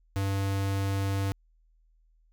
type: tone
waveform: square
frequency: 98 Hz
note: G2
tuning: in tune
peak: -27 dBFS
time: 0.16-1.32 s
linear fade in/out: 0 ms
effects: added 40 Hz sine -61 dBFS peak until 2.32 s